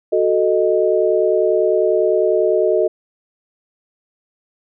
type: chord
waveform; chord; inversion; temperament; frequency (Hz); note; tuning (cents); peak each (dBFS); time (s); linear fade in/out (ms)
sine; D# diminished; first; equal; 370 / 440 / 622.3; F#4 / A4 / D#5; 0 / 0 / 0; -17; 0.12-2.88; 10
effects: none